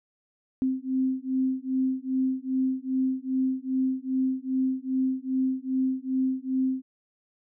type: beating tone pair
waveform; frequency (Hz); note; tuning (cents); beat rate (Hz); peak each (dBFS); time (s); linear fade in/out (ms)
sine; 260 / 262.5; C4 / C4; -11 / +6; 2.5; -27; 0.62-6.82; 0
effects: none